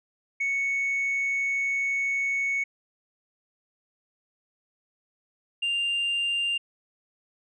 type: tone pair in turn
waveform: sine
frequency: 2217 / 2793 Hz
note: C#7 / F7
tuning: 0 / -1 cents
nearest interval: major third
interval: 399 cents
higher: second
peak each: -22 dBFS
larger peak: neither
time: 0.4-2.64 / 5.62-6.58 s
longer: first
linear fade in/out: 10 ms
effects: tanh soft clip ceiling -22 dBFS